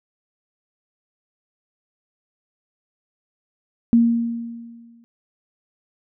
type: tone with exponential decay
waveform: sine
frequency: 233.1 Hz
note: A#3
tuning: in tune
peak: -9 dBFS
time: 3.93-5.04 s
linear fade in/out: 0 ms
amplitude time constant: 240 ms
effects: none